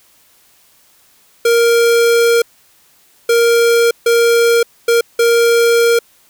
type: tone bursts at uneven times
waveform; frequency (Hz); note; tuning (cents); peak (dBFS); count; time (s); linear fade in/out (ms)
square; 467.2; A#4; +4; -9; 5; 1.45-2.42 / 3.29-3.91 / 4.06-4.63 / 4.88-5.01 / 5.19-5.99; 5
effects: white hiss -51 dBFS RMS until 6.29 s